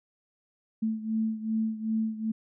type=beating tone pair; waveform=sine; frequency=220 / 222.6 Hz; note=A3 / A3; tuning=0 / +20 cents; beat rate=2.6 Hz; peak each=-28 / -32 dBFS; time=0.82-2.32 s; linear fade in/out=10 ms; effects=none